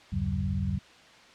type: tone cluster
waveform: sine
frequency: 62.6 / 81.7 / 99.5 / 140.8 / 189.6 Hz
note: B1 / E2 / G2 / C#3 / F#3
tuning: +24 / -15 / +26 / +27 / +43 cents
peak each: -38 / -31 / -33 / -34 / -32 dBFS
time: 0.12-0.79 s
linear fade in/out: 10 ms
effects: white hiss -53 dBFS RMS until 1.34 s + low-pass 4000 Hz 12 dB/octave